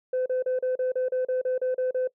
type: tone bursts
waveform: sine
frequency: 510 Hz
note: C5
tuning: 44 cents flat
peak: -21 dBFS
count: 12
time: 0.13-2.075 s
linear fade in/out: 5 ms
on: 130 ms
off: 35 ms
effects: noise-tail reverb RT60 0.1 s tail -22 dB re dry + tanh soft clip ceiling -21 dBFS